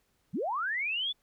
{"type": "linear sweep", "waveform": "sine", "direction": "up", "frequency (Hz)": [126.3, 3520], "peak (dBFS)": -29, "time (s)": [0.33, 1.13], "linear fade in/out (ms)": 20, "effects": ["pink hiss -73 dBFS RMS until 1.22 s"]}